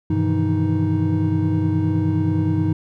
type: tone cluster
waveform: triangle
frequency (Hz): 99 / 126 / 156.2 / 165.8 / 312.8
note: G2 / B2 / D#3 / E3 / D#4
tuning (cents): +18 / +35 / +7 / +10 / +9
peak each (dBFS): -19 / -25 / -24 / -23 / -19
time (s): 0.1-2.73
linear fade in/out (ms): 5
effects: none